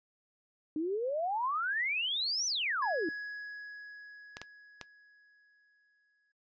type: exponential two-way sweep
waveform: sine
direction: up then down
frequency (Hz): 297.3 to 6100 to 297.3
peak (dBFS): -30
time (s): 0.76-3.09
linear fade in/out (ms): 2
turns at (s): 2.46
type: tone with exponential decay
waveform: triangle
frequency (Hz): 1674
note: G#6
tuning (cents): +13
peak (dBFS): -31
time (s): 2.82-6.32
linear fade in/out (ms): 5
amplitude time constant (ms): 760
type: clicks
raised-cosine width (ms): 0.2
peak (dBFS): -23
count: 3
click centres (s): 4.369 / 4.416 / 4.813
effects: noise-tail reverb RT60 0.1 s tail -18 dB re dry + resampled to 16000 Hz

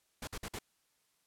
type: noise bursts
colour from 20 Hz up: pink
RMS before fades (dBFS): -41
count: 4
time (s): 0.22-0.589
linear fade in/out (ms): 5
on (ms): 54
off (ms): 51
effects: white hiss -75 dBFS RMS until 1.26 s + low-pass 12000 Hz 12 dB/octave

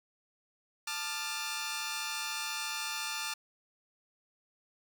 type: chord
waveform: 10% pulse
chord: D minor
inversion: second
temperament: equal with one note detuned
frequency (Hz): 880 / 1198 / 1396.9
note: A5 / D6 / F6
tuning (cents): 0 / +34 / 0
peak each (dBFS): -31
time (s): 0.87-3.34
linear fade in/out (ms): 5
effects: none

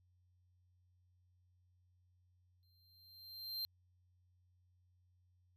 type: tone with exponential growth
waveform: square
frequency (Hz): 4156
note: C8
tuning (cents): -12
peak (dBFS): -38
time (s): 2.63-3.65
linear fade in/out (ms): 0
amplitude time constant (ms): 220
effects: added 90 Hz sine -70 dBFS peak until 5.56 s

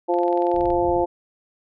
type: harmonic tone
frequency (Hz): 174.61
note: F3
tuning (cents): 0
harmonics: 2 / 3 / 4 / 5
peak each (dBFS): -21 / -23 / -24 / -25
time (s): 0.08-1.06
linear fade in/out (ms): 20
type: click train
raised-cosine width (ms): 0.3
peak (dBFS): -27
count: 13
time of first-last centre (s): 0.14-0.703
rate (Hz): 21.3
type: low-pass noise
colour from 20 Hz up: pink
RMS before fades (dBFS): -34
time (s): 0.54-1.04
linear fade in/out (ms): 2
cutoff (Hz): 160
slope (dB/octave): 24
effects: none

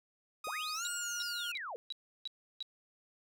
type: tone with pitch glide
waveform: sawtooth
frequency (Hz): 1244.5 to 1421.3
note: D#6 to F6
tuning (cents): 0 to +30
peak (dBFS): -35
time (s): 0.44-1.52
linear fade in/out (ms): 5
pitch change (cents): +230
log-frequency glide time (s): 0.74-0.83
type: linear two-way sweep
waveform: sine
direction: up then down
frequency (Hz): 417.5 to 8210 to 417.5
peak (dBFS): -39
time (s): 0.47-1.76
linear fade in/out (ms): 0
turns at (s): 0.91
type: tone bursts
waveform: sine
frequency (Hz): 3894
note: B7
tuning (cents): -25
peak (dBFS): -37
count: 6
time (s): 0.85-2.626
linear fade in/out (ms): 0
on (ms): 21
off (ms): 330
effects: none

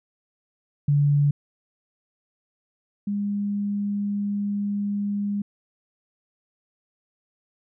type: tone pair in turn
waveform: sine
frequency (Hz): 144.2 / 203.3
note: D3 / G#3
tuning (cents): -31 / -37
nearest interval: tritone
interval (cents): 594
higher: second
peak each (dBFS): -16 / -23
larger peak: first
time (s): 0.88-1.31 / 3.07-5.42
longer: second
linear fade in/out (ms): 5
effects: none

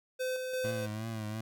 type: tone with tremolo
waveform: square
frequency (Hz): 512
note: C5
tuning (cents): -38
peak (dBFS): -32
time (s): 0.19-0.87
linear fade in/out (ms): 20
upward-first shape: square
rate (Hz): 2.9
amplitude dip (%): 35
type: tone with vibrato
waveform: 25% pulse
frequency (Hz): 110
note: A2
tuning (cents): 0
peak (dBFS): -32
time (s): 0.64-1.41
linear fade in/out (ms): 5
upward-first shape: triangle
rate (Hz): 2.8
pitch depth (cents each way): 74
effects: none

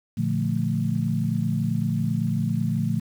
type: chord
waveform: sine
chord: Bb major seventh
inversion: none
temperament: equal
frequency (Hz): 116.54 / 146.83 / 174.61 / 220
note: Bb2 / D3 / F3 / A3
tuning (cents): 0 / 0 / 0 / 0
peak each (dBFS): -27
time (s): 0.17-3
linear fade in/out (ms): 10
effects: 8-bit

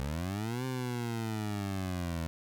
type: linear two-way sweep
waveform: 20% pulse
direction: up then down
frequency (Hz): 65.41 to 130.81 to 80.2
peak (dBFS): -28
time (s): 0-2.27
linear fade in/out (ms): 0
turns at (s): 0.65
effects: none

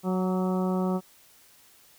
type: harmonic tone with a mistuned harmonic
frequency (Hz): 185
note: F#3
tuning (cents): 0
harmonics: 1 / 2 / 3 / 4 / 5 / 6 / 7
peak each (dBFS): -25 / -31 / -35 / -37 / -39 / -41 / -42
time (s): 0.03-1.01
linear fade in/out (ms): 50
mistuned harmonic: 6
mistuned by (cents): +41
effects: white hiss -57 dBFS RMS until 1.98 s

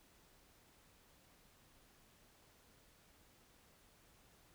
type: silence
effects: pink hiss -68 dBFS RMS until 4.54 s

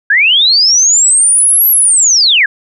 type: linear two-way sweep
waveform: sine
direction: up then down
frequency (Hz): 1568 to 11840 to 1568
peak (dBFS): -5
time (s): 0.1-2.46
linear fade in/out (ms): 5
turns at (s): 1.69
effects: none

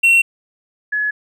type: tone pair in turn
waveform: triangle / sine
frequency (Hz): 2724 / 1697.3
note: F7 / G#6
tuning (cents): -44 / +37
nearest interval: minor sixth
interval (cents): 819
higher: first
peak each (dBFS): -7 / -16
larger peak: first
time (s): 0.03-0.22 / 0.92-1.11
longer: neither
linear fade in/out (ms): 10
effects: none

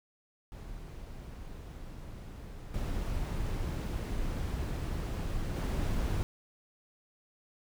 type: noise with level steps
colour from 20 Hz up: brown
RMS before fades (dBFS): -44 / -34 / -31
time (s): 0.52-6.23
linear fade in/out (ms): 0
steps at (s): 2.74 / 5.56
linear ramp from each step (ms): 2
effects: none

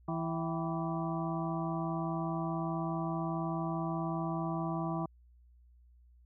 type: harmonic tone with a mistuned harmonic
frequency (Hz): 164.81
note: E3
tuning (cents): 0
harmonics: 1 / 2 / 4 / 5 / 6 / 7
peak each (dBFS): -35 / -38 / -41 / -42 / -43 / -43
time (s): 0.08-5.06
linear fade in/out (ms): 5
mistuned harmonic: 5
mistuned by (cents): -100
effects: added 60 Hz sine -58 dBFS peak until 6.25 s

